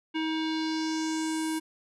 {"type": "tone with low-pass filter sweep", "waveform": "square", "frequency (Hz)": 317.3, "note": "D#4", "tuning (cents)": 34, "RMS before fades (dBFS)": -30, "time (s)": [0.14, 1.6], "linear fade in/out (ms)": 20, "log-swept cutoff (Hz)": [2800, 11000], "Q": 2.8, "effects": []}